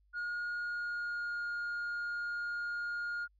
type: tone with pitch glide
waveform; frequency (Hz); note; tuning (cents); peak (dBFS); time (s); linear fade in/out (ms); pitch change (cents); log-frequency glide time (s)
sine; 1434 to 1421.6; F6 to F6; +45 to +30; -32; 0.13-3.28; 50; -15; 0.56-1.46
effects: tanh soft clip ceiling -34 dBFS + added 50 Hz sine -66 dBFS peak until 3.39 s